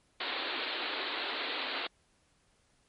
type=band-pass noise; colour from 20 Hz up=white; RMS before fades=-36 dBFS; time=0.2-1.87 s; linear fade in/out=5 ms; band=250 to 4300 Hz; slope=96 dB/octave; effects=pink hiss -70 dBFS RMS until 2.88 s + MP3 48 kbps